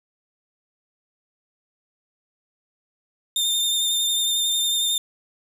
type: tone with vibrato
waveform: sawtooth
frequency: 3619 Hz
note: A7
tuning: 48 cents sharp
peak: -17 dBFS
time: 3.36-4.98 s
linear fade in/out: 2 ms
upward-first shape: triangle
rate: 11 Hz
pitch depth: 22 cents each way
effects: none